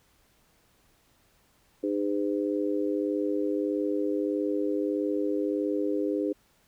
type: harmonic tone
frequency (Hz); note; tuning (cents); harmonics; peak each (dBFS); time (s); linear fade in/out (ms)
101.6; G#2; -38; 3 / 4 / 5; -28 / -30 / -32; 1.83-6.33; 10
effects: pink hiss -65 dBFS RMS until 6.67 s